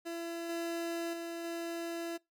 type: tone with level steps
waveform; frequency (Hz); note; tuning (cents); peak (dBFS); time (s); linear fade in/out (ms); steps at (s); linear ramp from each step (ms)
30% pulse; 336.7; E4; +37; -35 / -32 / -36 / -34; 0.05-2.18; 20; 0.49 / 1.13 / 1.44; 5
effects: noise-tail reverb RT60 0.2 s tail -24 dB re dry

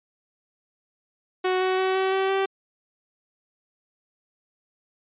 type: tone with pitch steps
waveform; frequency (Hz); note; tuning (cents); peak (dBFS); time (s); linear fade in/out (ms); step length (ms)
sawtooth; 370.2 / 373.6 / 377.1 / 380.6 / 384.1 / 387.7; F#4 / F#4 / F#4 / F#4 / G4 / G4; +1 / +17 / +33 / +49 / -35 / -19; -17; 1.44-2.46; 10; 170
effects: resampled to 8000 Hz

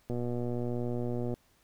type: click train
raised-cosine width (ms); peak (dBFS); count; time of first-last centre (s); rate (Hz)
2; -22; 151; 0.1-1.34; 121
effects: pink hiss -67 dBFS RMS until 1.63 s

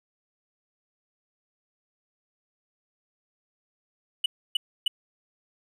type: tone bursts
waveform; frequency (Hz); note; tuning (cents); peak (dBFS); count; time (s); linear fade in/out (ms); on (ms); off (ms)
triangle; 2960; F#7; 0; -19; 3; 4.24-4.88; 5; 20; 290
effects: none

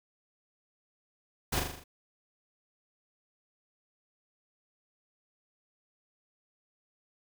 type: noise with echo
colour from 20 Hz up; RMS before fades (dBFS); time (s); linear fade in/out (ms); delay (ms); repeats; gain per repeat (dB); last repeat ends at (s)
pink; -30; 1.52-1.6; 10; 40; 6; -4; 1.84
effects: none

